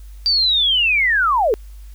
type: linear sweep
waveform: sine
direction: down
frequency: 4705 to 390 Hz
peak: -13 dBFS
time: 0.26-1.54 s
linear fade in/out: 0 ms
effects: added 50 Hz sine -34 dBFS peak until 1.94 s + white hiss -54 dBFS RMS until 1.94 s